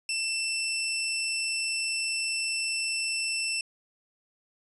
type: tone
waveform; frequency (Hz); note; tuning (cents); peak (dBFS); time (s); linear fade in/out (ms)
20% pulse; 2675; E7; +25; -23; 0.09-3.61; 2
effects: resampled to 32000 Hz